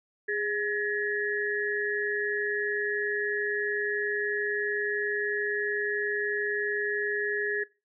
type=tone cluster; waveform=sine; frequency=413.5 / 1694 / 1883 Hz; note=G#4 / G#6 / A#6; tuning=-8 / +34 / +17 cents; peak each=-31 / -30 / -34 dBFS; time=0.28-7.64 s; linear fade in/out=10 ms; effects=noise-tail reverb RT60 0.3 s tail -22 dB re dry